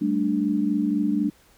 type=chord; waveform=sine; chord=G suspended second; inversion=none; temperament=equal; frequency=196 / 220 / 293.7 Hz; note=G3 / A3 / D4; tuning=0 / 0 / 0 cents; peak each=-26 / -25 / -23 dBFS; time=0.01-1.3 s; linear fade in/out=10 ms; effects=pink hiss -57 dBFS RMS until 1.57 s